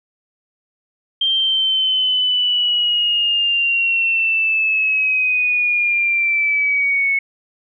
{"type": "linear sweep", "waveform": "sine", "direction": "down", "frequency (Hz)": [3171, 2197], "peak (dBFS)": -14, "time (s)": [1.21, 7.19], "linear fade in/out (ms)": 5, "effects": []}